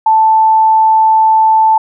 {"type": "tone", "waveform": "sine", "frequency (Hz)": 880, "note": "A5", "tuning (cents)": 0, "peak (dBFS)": -5, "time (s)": [0.06, 1.78], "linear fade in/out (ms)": 5, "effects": []}